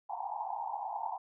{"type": "band-pass noise", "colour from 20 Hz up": "pink", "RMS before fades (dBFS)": -38, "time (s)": [0.09, 1.18], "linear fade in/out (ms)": 10, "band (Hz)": [730, 960], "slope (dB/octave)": 96, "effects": []}